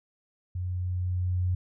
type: tone with level ramp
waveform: sine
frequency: 90.5 Hz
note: F#2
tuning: 38 cents flat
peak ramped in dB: -29 to -23 dBFS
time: 0.55-1.55 s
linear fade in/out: 5 ms
effects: none